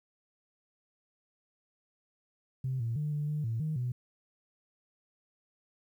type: tone with pitch steps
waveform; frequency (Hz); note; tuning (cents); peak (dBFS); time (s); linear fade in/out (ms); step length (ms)
sine; 130.6 / 115.6 / 149.8 / 147.8 / 150.3 / 113.6 / 155.7 / 123.8; C3 / A#2 / D3 / D3 / D3 / A#2 / D#3 / B2; -3 / -14 / +35 / +11 / +40 / -44 / +2 / +5; -29; 2.64-3.92; 5; 160
effects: tanh soft clip ceiling -25 dBFS + 11-bit